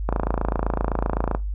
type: click train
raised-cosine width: 1 ms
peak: -8 dBFS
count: 36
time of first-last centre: 0.09-1.349 s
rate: 27.8 Hz
effects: noise-tail reverb RT60 0.2 s tail -18 dB re dry + added 50 Hz sine -24 dBFS peak until 1.54 s